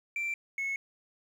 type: tone pair in turn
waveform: sine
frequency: 2349 / 2192 Hz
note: D7 / C#7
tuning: 0 / -20 cents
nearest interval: minor second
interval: 120 cents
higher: first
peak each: -28 dBFS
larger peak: neither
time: 0.16-0.34 / 0.58-0.76 s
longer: neither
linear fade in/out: 2 ms
effects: tanh soft clip ceiling -29 dBFS + 10-bit